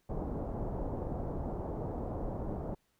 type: low-pass noise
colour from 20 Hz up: pink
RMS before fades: -37 dBFS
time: 0.09-2.75 s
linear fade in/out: 10 ms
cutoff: 810 Hz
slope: 24 dB/octave
effects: pink hiss -75 dBFS RMS until 2.99 s